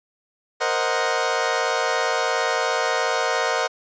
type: chord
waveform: 20% pulse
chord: C half-diminished seventh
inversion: third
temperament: equal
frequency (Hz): 466.2 / 523.3 / 622.3 / 740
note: Bb4 / C5 / Eb5 / Gb5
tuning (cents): 0 / 0 / 0 / 0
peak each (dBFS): -21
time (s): 0.6-3.68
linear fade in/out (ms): 20
effects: resampled to 16000 Hz